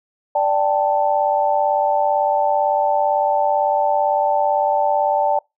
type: chord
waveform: sine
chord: D suspended fourth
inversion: none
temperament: just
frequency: 587.3 / 783.1 / 881 Hz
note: D5 / G5 / A5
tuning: 0 / -2 / +2 cents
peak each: -19 dBFS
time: 0.35-5.39 s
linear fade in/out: 5 ms
effects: noise-tail reverb RT60 0.2 s tail -26 dB re dry